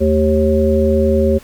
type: harmonic tone with a mistuned harmonic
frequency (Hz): 77.78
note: D#2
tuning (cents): 0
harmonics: 1 / 3 / 5 / 7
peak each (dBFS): -16 / -16 / -16 / -16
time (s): 0-1.39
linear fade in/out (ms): 20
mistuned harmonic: 3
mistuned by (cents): -83
effects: pink hiss -43 dBFS RMS until 1.43 s